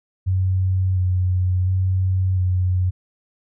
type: tone with vibrato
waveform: sine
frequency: 92.5 Hz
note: F#2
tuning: in tune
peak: -16 dBFS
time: 0.26-2.91 s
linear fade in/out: 20 ms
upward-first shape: square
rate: 0.71 Hz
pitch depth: 19 cents each way
effects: none